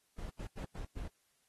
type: noise bursts at uneven times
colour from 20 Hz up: brown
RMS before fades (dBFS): -42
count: 5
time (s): 0.18-0.3 / 0.39-0.47 / 0.57-0.65 / 0.75-0.85 / 0.96-1.08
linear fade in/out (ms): 5
effects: white hiss -75 dBFS RMS until 1.48 s + AAC 32 kbps